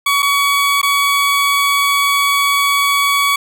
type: tone with dropouts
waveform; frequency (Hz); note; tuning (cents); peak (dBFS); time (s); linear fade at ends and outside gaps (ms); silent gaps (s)
20% pulse; 1129; C#6; +31; -7; 0.06-3.36; 5; 0.223-0.227 / 0.816-0.829
effects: none